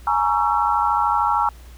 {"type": "chord", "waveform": "sine", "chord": "A# half-diminished seventh", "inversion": "third", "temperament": "just", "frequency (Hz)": [839.1, 932.3, 1118.8, 1342.6], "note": ["G#5", "A#5", "C#6", "E6"], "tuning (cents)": [18, 0, 16, 31], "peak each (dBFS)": [-21, -21, -24, -22], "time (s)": [0.07, 1.49], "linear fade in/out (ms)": 2, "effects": ["added 60 Hz sine -39 dBFS peak until 1.77 s", "pink hiss -50 dBFS RMS until 1.77 s"]}